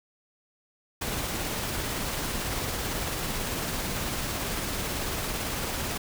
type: noise with tremolo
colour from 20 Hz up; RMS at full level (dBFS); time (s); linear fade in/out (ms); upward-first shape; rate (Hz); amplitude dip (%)
pink; -30; 1.01-5.98; 10; triangle; 18; 25
effects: none